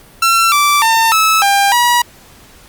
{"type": "tone with pitch steps", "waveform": "sawtooth", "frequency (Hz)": [1351, 1166, 903, 1302, 798, 964], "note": ["E6", "D6", "A5", "E6", "G5", "B5"], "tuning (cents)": [42, -13, 45, -22, 31, -42], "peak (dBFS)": -5, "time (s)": [0.22, 2.02], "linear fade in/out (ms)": 5, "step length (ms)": 300, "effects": ["pink hiss -42 dBFS RMS until 2.68 s", "Opus 48 kbps"]}